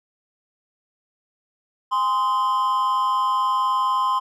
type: tone with amplitude modulation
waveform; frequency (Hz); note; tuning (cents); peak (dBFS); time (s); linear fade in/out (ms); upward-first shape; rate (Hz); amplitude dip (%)
triangle; 1036; C6; -17; -13; 1.91-4.2; 20; sine; 219; 70
effects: none